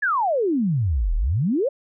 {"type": "exponential two-way sweep", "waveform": "sine", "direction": "down then up", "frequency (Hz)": [1765, 35.88, 595], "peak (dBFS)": -18, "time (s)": [0.02, 1.69], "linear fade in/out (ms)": 10, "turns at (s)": 1.15, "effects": []}